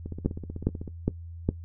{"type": "two click trains", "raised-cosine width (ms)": 3, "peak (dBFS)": [-23, -10], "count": [14, 4], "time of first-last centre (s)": [[0.06, 0.878], [0.26, 1.49]], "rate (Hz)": [15.9, 2.44], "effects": ["noise-tail reverb RT60 0.1 s tail -17 dB re dry", "added 84 Hz sine -38 dBFS peak until 1.64 s"]}